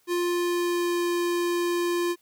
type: tone with pitch glide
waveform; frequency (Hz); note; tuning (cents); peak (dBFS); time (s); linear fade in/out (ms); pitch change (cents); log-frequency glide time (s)
square; 350.7 to 348.1; F4 to F4; +7 to -6; -24; 0.07-2.16; 50; -13; 0.25-1.05
effects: white hiss -65 dBFS RMS until 2.21 s